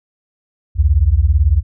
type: beating tone pair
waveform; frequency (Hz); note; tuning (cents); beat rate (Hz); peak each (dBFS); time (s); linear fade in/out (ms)
sine; 64.3 / 82.3; C2 / E2; -30 / -2; 18; -12; 0.75-1.63; 50
effects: none